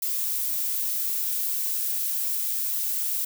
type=noise; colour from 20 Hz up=violet; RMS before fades=-27 dBFS; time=0.02-3.25 s; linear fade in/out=5 ms; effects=none